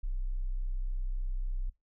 sine tone, 31.77 Hz, B0, 50 cents sharp, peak -30 dBFS, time 0.03-1.7 s, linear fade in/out 10 ms, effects noise-tail reverb RT60 0.2 s tail -21 dB re dry

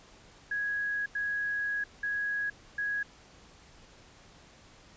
sine tone bursts at uneven times, 1661.2 Hz, G#6, in tune, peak -29 dBFS, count 4, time 0.51-1.06 / 1.15-1.84 / 2.03-2.5 / 2.78-3.03 s, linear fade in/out 5 ms, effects pink hiss -56 dBFS RMS until 4.96 s + resampled to 16000 Hz

